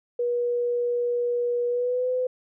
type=tone with pitch glide; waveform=sine; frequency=482.6 to 506 Hz; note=B4 to B4; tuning=-40 to +42 cents; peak=-22 dBFS; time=0.19-2.27 s; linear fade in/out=5 ms; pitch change=+82 cents; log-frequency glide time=1.68-2.09 s; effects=none